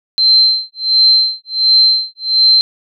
sine tone with tremolo, 4113 Hz, C8, 30 cents flat, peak -5 dBFS, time 0.18-2.61 s, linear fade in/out 0 ms, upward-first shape sine, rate 1.4 Hz, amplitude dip 100%, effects none

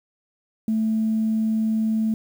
sine tone, 220 Hz, A3, in tune, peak -18 dBFS, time 0.68-2.14 s, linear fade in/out 2 ms, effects tanh soft clip ceiling -14 dBFS + 8-bit

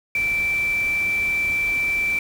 sine tone in noise, 2335 Hz, D7, 11 cents flat, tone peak -19 dBFS, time 0.15-2.19 s, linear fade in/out 2 ms, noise pink, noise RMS -37 dBFS, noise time 0.15-2.19 s, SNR +15 dB, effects none

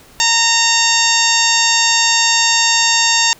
harmonic tone, 920 Hz, A#5, 23 cents flat, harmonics 1 / 2 / 3 / 4 / 5 / 6 / 7 / 8, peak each -19 / -19 / -19 / -19 / -19 / -19 / -19 / -19 dBFS, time 0.2-3.33 s, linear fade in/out 0 ms, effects pink hiss -44 dBFS RMS until 3.39 s

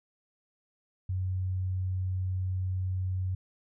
sine tone, 92.9 Hz, F#2, 7 cents sharp, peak -28 dBFS, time 1.09-3.35 s, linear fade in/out 5 ms, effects none

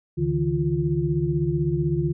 sine tone cluster, 70.9 / 143.8 / 159.7 / 348.6 Hz, C#2 / D3 / D#3 / F4, +40 / -36 / +45 / -3 cents, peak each -32 / -24 / -25 / -26 dBFS, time 0.17-2.13 s, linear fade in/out 20 ms, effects none

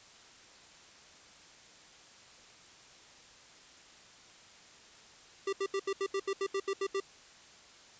square tone bursts, 392 Hz, G4, in tune, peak -31 dBFS, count 12, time 5.47-7.002 s, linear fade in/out 5 ms, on 58 ms, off 76 ms, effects white hiss -56 dBFS RMS until 7.99 s + resampled to 16000 Hz

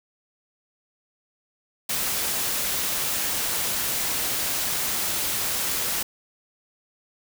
white noise, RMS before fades -26 dBFS, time 1.89-6.03 s, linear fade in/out 5 ms, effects none

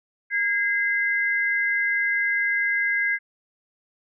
sine tone pair together, 1633.4 / 2058 Hz, G#6 / C7, -29 / -29 cents, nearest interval major third, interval 400 cents, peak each -23 dBFS, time 0.3-3.19 s, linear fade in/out 50 ms, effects none

